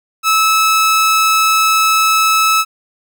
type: tone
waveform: sawtooth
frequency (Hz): 1302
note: E6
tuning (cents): -22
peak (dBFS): -6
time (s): 0.23-2.65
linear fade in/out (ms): 50
effects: none